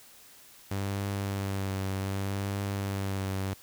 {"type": "tone with vibrato", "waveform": "sawtooth", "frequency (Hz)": 98, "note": "G2", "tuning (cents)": 0, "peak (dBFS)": -26, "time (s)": [0.71, 3.54], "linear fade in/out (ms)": 5, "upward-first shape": "triangle", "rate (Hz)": 0.66, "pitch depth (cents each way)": 38, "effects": ["white hiss -54 dBFS RMS until 3.62 s"]}